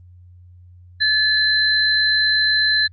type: tone pair together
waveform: sine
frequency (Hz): 1726 / 4067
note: A6 / C8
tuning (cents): -34 / -50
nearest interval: octave + minor third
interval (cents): 1484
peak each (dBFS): -17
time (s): 1-2.88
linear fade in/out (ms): 20
effects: added 89 Hz sine -42 dBFS peak until 2.92 s + Opus 32 kbps